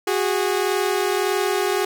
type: tone pair together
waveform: sawtooth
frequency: 368.3 / 410 Hz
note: F#4 / G#4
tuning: -8 / -22 cents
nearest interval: major second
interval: 186 cents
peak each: -18 dBFS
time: 0.07-1.85 s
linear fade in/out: 5 ms
effects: none